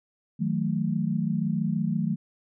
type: chord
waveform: sine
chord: D# diminished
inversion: none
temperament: equal with one note detuned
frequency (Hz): 158.92 / 185 / 220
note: D#3 / F#3 / A3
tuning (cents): +37 / 0 / 0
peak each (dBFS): -28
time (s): 0.39-2.16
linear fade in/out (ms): 20
effects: none